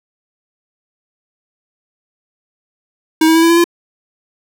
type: tone with pitch steps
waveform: square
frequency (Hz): 318.1 / 322.9 / 327.8 / 332.8 / 337.8 / 342.9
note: D#4 / E4 / E4 / E4 / E4 / F4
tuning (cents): +38 / -36 / -10 / +17 / +42 / -32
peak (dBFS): -8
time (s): 3.21-3.642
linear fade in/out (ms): 5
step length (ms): 72
effects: none